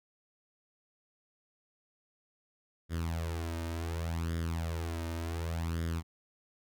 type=tone with flanger; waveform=sawtooth; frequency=82.9 Hz; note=E2; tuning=10 cents sharp; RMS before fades=-35 dBFS; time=2.89-6.03 s; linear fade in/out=50 ms; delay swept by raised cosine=0.58 to 3.28 ms; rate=0.68 Hz; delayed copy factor=+0.7; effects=none